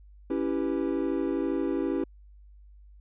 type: chord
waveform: triangle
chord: C# half-diminished seventh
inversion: none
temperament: equal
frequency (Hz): 277.2 / 329.6 / 392 / 493.9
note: C#4 / E4 / G4 / B4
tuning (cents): 0 / 0 / 0 / 0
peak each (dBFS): -28 / -28 / -30 / -34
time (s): 0.3-2.04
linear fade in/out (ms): 5
effects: added 50 Hz sine -49 dBFS peak until 3 s + resampled to 8000 Hz